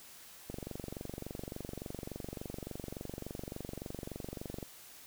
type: click train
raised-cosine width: 2 ms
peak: -27 dBFS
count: 98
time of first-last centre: 0.5-4.628 s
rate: 23.5 Hz
effects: white hiss -54 dBFS RMS until 5.06 s